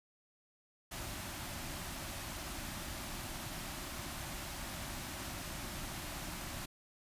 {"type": "band-stop noise", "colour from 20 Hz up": "pink", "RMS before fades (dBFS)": -43, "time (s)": [0.91, 6.66], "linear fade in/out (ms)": 10, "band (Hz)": [380, 540], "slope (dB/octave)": 96, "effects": ["resampled to 32000 Hz"]}